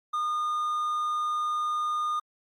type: tone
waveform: triangle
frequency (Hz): 1220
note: D#6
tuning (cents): -34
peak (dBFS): -24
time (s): 0.13-2.2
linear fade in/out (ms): 10
effects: Opus 48 kbps